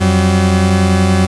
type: tone pair together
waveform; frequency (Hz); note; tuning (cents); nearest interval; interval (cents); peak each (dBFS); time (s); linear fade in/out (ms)
40% pulse; 89.73 / 190; F2 / F#3; +47 / +46; octave + minor second; 1299; -11; 0-1.27; 20
effects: resampled to 24000 Hz + 7-bit